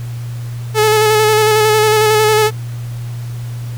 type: tone with vibrato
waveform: sawtooth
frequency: 430.2 Hz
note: A4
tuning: 39 cents flat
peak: -5 dBFS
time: 0.74-2.51 s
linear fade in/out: 50 ms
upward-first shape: square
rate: 11 Hz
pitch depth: 22 cents each way
effects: added 119 Hz sine -21 dBFS peak until 3.77 s + pink hiss -39 dBFS RMS until 3.77 s